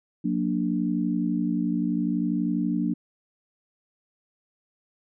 sine chord, Gb augmented, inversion none, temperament equal with one note detuned, 181.19 / 233.1 / 293.7 Hz, Gb3 / Bb3 / D4, -36 / 0 / 0 cents, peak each -27 dBFS, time 0.24-2.94 s, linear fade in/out 10 ms, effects none

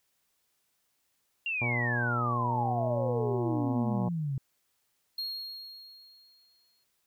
sine exponential sweep, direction down, 2810 to 130 Hz, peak -29 dBFS, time 1.46-4.38 s, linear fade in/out 2 ms
harmonic tone, 120.4 Hz, B2, 44 cents flat, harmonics 1 / 2 / 3 / 4 / 5 / 6 / 7 / 8 / 9, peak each -31 / -37 / -42 / -43 / -41 / -43 / -41 / -45 / -47 dBFS, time 1.61-4.09 s, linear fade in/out 10 ms
triangle tone with exponential decay, 4273 Hz, C8, 36 cents sharp, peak -30 dBFS, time 5.18-6.84 s, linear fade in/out 5 ms, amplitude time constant 360 ms
effects white hiss -75 dBFS RMS until 7.06 s

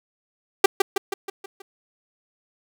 sawtooth tone with echo, 392 Hz, G4, in tune, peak -5 dBFS, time 0.64-0.66 s, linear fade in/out 5 ms, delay 160 ms, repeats 6, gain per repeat -5 dB, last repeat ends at 1.62 s, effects none

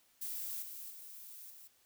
violet noise with level steps, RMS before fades -41 / -47 / -51 / -55 dBFS, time 0.21-1.68 s, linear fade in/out 10 ms, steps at 0.62 / 0.9 / 1.5 s, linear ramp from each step 5 ms, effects white hiss -70 dBFS RMS until 1.85 s

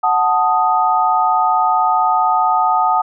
sine chord, D# diminished, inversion first, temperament equal, 740 / 880 / 1244.5 Hz, F#5 / A5 / D#6, 0 / 0 / 0 cents, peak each -16 dBFS, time 0.03-3.02 s, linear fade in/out 10 ms, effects none

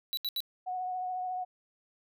square tone bursts, 3937 Hz, B7, 6 cents flat, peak -31 dBFS, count 3, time 0.13-0.404 s, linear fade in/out 0 ms, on 42 ms, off 74 ms
sine tone with vibrato, 735 Hz, F#5, 12 cents flat, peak -32 dBFS, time 0.66-1.45 s, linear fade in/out 20 ms, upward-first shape triangle, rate 14 Hz, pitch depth 24 cents each way
effects none

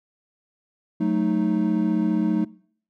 triangle chord, D# diminished, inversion first, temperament equal, 185 / 220 / 311.1 Hz, F#3 / A3 / D#4, 0 / 0 / 0 cents, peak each -22 dBFS, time 1-2.45 s, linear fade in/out 10 ms, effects noise-tail reverb RT60 0.6 s tail -23 dB re dry

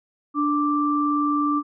sine tone pair together, 293.8 / 1174.4 Hz, D4 / D6, +1 / 0 cents, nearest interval 2 octaves, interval 2399 cents, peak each -21 / -22 dBFS, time 0.34-1.63 s, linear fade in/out 50 ms, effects none

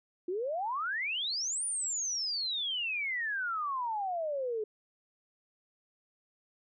sine exponential two-way sweep, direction up then down, 341.8 to 9610 to 417.6 Hz, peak -31 dBFS, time 0.28-4.64 s, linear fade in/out 5 ms, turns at 1.65 s, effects none

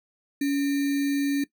sine tone with sample-and-hold, 281.4 Hz, C#4, 26 cents sharp, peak -21 dBFS, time 0.41-1.44 s, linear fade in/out 5 ms, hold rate 2100 Hz, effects noise-tail reverb RT60 0.1 s tail -18 dB re dry

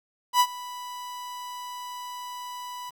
45% pulse tone with ADSR envelope, 987.8 Hz, B5, in tune, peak -15 dBFS, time 0.33-2.91 s, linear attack 71 ms, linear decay 61 ms, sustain -20 dB, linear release 22 ms, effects 9-bit

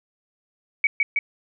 sine tone with echo, 2262 Hz, C#7, 34 cents sharp, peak -14 dBFS, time 0.84-0.87 s, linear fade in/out 2 ms, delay 160 ms, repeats 2, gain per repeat -2 dB, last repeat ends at 1.19 s, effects none

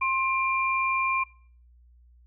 sine tone pair together, 1056.9 / 2381 Hz, C6 / D7, +17 / +23 cents, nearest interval octave + major second, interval 1406 cents, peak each -25 / -26 dBFS, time 0.01-1.24 s, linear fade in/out 10 ms, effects noise-tail reverb RT60 0.5 s tail -22 dB re dry + added 60 Hz sine -53 dBFS peak until 2.26 s

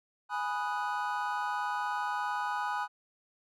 triangle chord, G# minor seventh, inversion none, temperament equal, 830.6 / 987.8 / 1244.5 / 1480 Hz, G#5 / B5 / D#6 / F#6, 0 / 0 / 0 / 0 cents, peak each -33 / -34 / -36 / -36 dBFS, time 0.29-2.88 s, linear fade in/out 50 ms, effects none

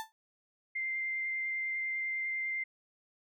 35% pulse tone with exponential decay, 884 Hz, A5, 8 cents sharp, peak -32 dBFS, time 0-0.12 s, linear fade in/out 0 ms, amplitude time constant 25 ms
sine tone with vibrato, 2092 Hz, C7, 1 cent flat, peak -32 dBFS, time 0.75-2.64 s, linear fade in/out 10 ms, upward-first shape triangle, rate 10 Hz, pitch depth 10 cents each way
effects none

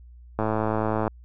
click train, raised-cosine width 1 ms, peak -11 dBFS, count 76, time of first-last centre 0.39-1.078 s, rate 109 Hz, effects added 60 Hz sine -44 dBFS peak until 1.24 s

